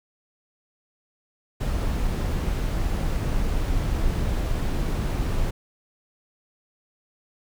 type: noise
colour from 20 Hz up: brown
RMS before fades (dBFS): -24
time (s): 1.6-5.51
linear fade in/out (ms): 10
effects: none